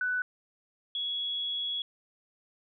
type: tone pair in turn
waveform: sine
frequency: 1492 / 3353 Hz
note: F#6 / G#7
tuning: +14 / +16 cents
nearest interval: octave + major second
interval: 1402 cents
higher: second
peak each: -27 / -30 dBFS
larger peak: first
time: 0.01-0.22 / 0.95-1.82 s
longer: second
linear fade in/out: 2 ms
effects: none